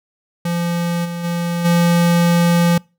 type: tone with level steps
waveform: square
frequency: 171.8 Hz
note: F3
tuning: 28 cents flat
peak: -18 / -24 / -19 / -12 dBFS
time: 0.45-2.78 s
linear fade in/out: 5 ms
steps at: 1.04 / 1.23 / 1.64 s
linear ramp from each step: 20 ms
effects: noise-tail reverb RT60 0.3 s tail -26 dB re dry